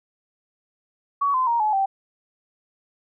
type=tone with pitch steps; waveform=sine; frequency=1127 / 1027.5 / 936.8 / 854.1 / 778.7 Hz; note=C#6 / C6 / A#5 / G#5 / G5; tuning=+28 / -32 / +8 / +48 / -12 cents; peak=-18 dBFS; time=1.21-1.86 s; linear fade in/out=10 ms; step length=130 ms; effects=none